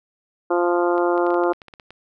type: harmonic tone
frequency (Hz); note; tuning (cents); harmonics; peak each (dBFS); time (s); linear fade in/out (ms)
174.61; F3; 0; 2 / 3 / 4 / 5 / 6 / 7 / 8; -19 / -23 / -25 / -27 / -29 / -30 / -31; 0.5-1.53; 10
type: clicks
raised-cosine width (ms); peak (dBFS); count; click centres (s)
0.3; -25; 12; 0.98 / 1.178 / 1.266 / 1.305 / 1.343 / 1.437 / 1.534 / 1.618 / 1.683 / 1.738 / 1.798 / 1.906
effects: none